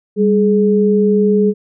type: tone pair together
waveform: sine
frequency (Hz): 198.8 / 421.5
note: G3 / G#4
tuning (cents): +25 / +26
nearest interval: octave + minor second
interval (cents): 1301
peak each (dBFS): -12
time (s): 0.16-1.54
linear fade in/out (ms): 50
effects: none